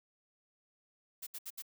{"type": "noise bursts", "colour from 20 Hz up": "blue", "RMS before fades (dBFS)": -43, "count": 4, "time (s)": [1.22, 1.623], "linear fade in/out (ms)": 10, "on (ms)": 49, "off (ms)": 69, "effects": []}